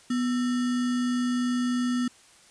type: tone with sample-and-hold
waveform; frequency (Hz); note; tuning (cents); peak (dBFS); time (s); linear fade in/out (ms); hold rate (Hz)
sine; 246.5; B3; -3; -23; 0.1-2.08; 5; 1575
effects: white hiss -55 dBFS RMS until 2.5 s + resampled to 22050 Hz